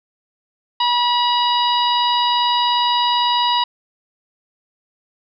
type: harmonic tone with a mistuned harmonic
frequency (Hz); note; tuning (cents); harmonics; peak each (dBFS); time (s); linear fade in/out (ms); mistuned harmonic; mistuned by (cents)
969; B5; -33; 1 / 2 / 3 / 4 / 5; -16 / -30 / -22 / -22 / -27; 0.8-3.64; 5; 4; -21
effects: none